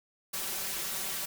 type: noise with comb filter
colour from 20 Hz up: white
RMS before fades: -35 dBFS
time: 0.33-1.26 s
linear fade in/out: 10 ms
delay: 5.2 ms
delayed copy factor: +0.95
effects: none